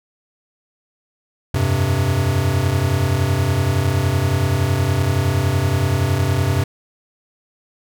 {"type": "chord", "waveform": "square", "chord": "F suspended second", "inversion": "none", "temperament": "equal", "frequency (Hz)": [87.31, 98, 130.81], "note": ["F2", "G2", "C3"], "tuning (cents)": [0, 0, 0], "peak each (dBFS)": [-23, -20, -20], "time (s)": [1.54, 6.64], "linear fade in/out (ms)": 5, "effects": []}